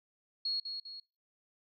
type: tone with echo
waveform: sine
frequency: 4314 Hz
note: C#8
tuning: 48 cents flat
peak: -31 dBFS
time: 0.45-0.6 s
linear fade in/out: 5 ms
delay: 200 ms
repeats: 2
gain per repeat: -6 dB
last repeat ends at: 1 s
effects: noise-tail reverb RT60 0.3 s tail -24 dB re dry